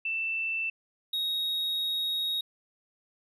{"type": "tone pair in turn", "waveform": ["sine", "triangle"], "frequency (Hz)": [2664, 3767], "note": ["E7", "A#7"], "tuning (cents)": [18, 17], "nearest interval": "tritone", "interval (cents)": 599, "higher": "second", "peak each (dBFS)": [-28, -26], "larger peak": "second", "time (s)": [[0.05, 0.7], [1.13, 2.41]], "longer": "second", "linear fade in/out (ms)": 5, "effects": []}